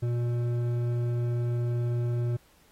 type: tone with hard clipping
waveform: triangle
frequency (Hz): 120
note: B2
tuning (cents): -49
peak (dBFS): -27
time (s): 0.02-2.37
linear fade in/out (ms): 10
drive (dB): 12
effects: pink hiss -62 dBFS RMS until 2.71 s + AAC 48 kbps